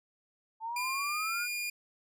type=exponential sweep; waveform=sine; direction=up; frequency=880 to 1480 Hz; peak=-34 dBFS; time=0.6-1.48 s; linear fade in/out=50 ms
type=tone with pitch glide; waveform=sawtooth; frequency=2403 to 2421 Hz; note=D7 to D#7; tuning=+39 to -48 cents; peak=-30 dBFS; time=0.76-1.7 s; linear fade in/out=5 ms; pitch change=+13 cents; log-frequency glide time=1.06-1.48 s
effects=none